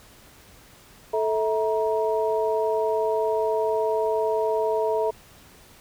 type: tone cluster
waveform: sine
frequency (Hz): 438.5 / 649 / 944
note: A4 / E5 / A#5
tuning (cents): -6 / -27 / +22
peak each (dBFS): -23 / -26 / -28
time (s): 1.13-5.11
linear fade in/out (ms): 10
effects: pink hiss -51 dBFS RMS until 5.8 s